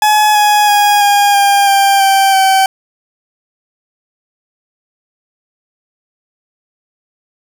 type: tone with pitch steps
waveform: 40% pulse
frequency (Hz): 848 / 836.3 / 824.8 / 813.5 / 802.3 / 791.2 / 780.3 / 769.6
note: G#5 / G#5 / G#5 / G#5 / G5 / G5 / G5 / G5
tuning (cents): +36 / +12 / -12 / -36 / +40 / +16 / -8 / -32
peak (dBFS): -6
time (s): 0.02-2.66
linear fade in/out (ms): 2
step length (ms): 330
effects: none